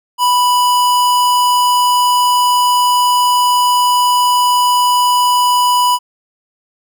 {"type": "tone", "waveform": "square", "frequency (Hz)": 987, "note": "B5", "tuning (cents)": -1, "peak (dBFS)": -10, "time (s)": [0.18, 5.99], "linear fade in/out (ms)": 50, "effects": []}